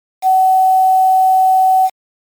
sine tone with quantisation, 754 Hz, F#5, 32 cents sharp, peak -7 dBFS, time 0.22-1.9 s, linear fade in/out 50 ms, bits 5, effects MP3 96 kbps

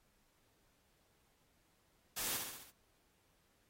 white noise with echo, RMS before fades -40 dBFS, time 2.16-2.38 s, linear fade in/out 20 ms, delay 67 ms, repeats 5, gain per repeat -4 dB, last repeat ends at 2.715 s, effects pink hiss -75 dBFS RMS until 3.69 s + AAC 48 kbps

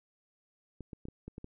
clicks, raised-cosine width 3 ms, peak -30 dBFS, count 7, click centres 0.807 / 0.932 / 1.054 / 1.085 / 1.28 / 1.381 / 1.444 s, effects none

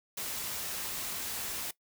white noise, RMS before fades -37 dBFS, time 0.17-1.71 s, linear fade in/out 5 ms, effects noise-tail reverb RT60 0.1 s tail -19 dB re dry

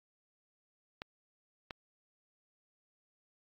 clicks, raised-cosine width 0.3 ms, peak -24 dBFS, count 2, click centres 1.019 / 1.708 s, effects AAC 48 kbps

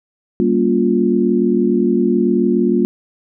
sine chord, G half-diminished seventh, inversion none, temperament just, 196 / 235.2 / 282.2 / 352.8 Hz, G3 / Bb3 / Db4 / F4, 0 / +16 / +31 / +18 cents, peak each -18 / -16 / -21 / -16 dBFS, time 0.4-2.85 s, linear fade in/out 0 ms, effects none

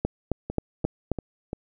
two click trains, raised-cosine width 2 ms, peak -10 / -17 dBFS, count 5 / 4, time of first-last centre 0.05-1.117 / 0.5-1.531 s, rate 3.75 / 2.91 Hz, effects none

